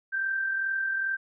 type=tone with amplitude modulation; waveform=sine; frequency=1568 Hz; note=G6; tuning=in tune; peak=-24 dBFS; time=0.12-1.17 s; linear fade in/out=20 ms; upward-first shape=sine; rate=42.4 Hz; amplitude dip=40%; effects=none